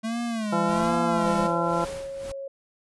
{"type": "tone with vibrato", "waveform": "square", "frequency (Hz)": 218.6, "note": "A3", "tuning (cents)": -11, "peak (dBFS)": -27, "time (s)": [0.03, 1.48], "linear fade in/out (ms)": 20, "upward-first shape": "sine", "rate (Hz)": 1.3, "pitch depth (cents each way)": 140}
{"type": "harmonic tone", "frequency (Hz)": 170, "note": "F3", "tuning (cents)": -46, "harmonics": [1, 2, 3, 4, 5, 6, 8], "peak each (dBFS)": [-30, -30, -30, -30, -30, -30, -30], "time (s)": [0.52, 1.85], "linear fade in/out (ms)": 10}
{"type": "noise with tremolo", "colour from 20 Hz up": "pink", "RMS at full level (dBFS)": -38, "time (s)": [0.68, 2.32], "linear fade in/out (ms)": 5, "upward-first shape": "sine", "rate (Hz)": 1.9, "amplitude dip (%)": 80}
{"type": "tone with pitch glide", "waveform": "sine", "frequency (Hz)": [517, 547.7], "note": ["C5", "C#5"], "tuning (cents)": [-21, -21], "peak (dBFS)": -32, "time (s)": [1.25, 2.48], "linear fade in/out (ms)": 5, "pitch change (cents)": 100, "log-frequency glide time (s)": [1.36, 1.44]}
{"effects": ["resampled to 24000 Hz"]}